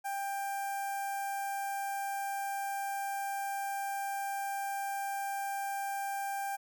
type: tone with notch filter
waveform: sawtooth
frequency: 792 Hz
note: G5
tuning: 18 cents sharp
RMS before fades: -36 dBFS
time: 0.04-6.57 s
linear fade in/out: 20 ms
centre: 3700 Hz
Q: 0.53
effects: none